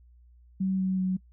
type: tone with pitch steps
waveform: sine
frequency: 190 / 188.14 / 186.3 Hz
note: F#3 / F#3 / F#3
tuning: +46 / +29 / +12 cents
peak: -24 dBFS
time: 0.6-1.17 s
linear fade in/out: 10 ms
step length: 190 ms
effects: noise-tail reverb RT60 0.1 s tail -23 dB re dry + added 60 Hz sine -53 dBFS peak until 1.32 s